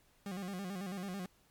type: tone with vibrato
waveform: 40% pulse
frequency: 189.9 Hz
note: F#3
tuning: 45 cents sharp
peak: -38 dBFS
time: 0.26-1.26 s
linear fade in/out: 2 ms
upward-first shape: square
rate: 9.1 Hz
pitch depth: 91 cents each way
effects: pink hiss -69 dBFS RMS until 1.5 s + MP3 96 kbps